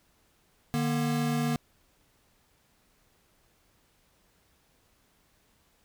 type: tone pair together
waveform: square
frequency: 150 / 238.1 Hz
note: D3 / A#3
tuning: +37 / +37 cents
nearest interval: minor sixth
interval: 800 cents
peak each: -30 / -29 dBFS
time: 0.74-1.56 s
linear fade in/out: 0 ms
effects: pink hiss -67 dBFS RMS until 5.84 s